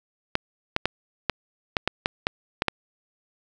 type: clicks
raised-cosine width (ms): 0.3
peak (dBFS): -5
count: 10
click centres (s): 0.354 / 0.764 / 0.856 / 1.297 / 1.768 / 1.876 / 2.059 / 2.269 / 2.621 / 2.683
effects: none